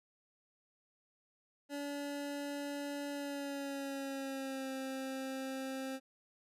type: tone with pitch glide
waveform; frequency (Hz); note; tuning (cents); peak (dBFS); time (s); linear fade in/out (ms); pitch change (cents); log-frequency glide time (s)
25% pulse; 286.1 to 265.4; D4 to C4; -45 to +25; -35; 1.69-6; 50; -130; 3.11-4.7
effects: resampled to 32000 Hz